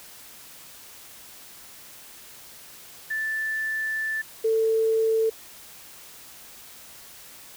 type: tone pair in turn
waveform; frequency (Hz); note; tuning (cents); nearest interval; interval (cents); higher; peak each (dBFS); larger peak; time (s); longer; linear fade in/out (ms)
sine; 1760 / 445.5; A6 / A4; 0 / +22; 2 octaves; 2378; first; -25 / -19; second; 3.1-4.22 / 4.44-5.3; first; 10
effects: white hiss -46 dBFS RMS until 7.56 s

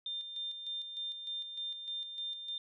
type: tone with tremolo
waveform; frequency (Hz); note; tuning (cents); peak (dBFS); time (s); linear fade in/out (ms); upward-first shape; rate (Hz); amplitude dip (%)
sine; 3600; A7; +39; -36; 0.06-2.58; 2; square; 3.3; 50
effects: none

